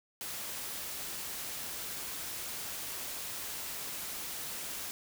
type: noise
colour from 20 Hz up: white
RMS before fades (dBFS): -40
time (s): 0.21-4.91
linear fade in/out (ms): 0
effects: none